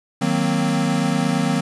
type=chord; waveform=square; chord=C half-diminished seventh; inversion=first; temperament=equal; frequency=155.56 / 185 / 233.1 / 261.6 Hz; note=Eb3 / Gb3 / Bb3 / C4; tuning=0 / 0 / 0 / 0 cents; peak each=-24 dBFS; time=0.21-1.61 s; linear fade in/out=10 ms; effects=resampled to 24000 Hz + 7-bit